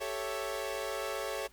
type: chord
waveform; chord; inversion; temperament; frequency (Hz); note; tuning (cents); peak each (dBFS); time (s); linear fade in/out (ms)
sawtooth; A dominant seventh; third; equal; 392 / 440 / 554.4 / 659.3; G4 / A4 / C#5 / E5; 0 / 0 / 0 / 0; -38 / -36 / -34 / -38; 0-1.48; 20
effects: added 50 Hz sine -58 dBFS peak until 1.52 s + pink hiss -63 dBFS RMS until 1.52 s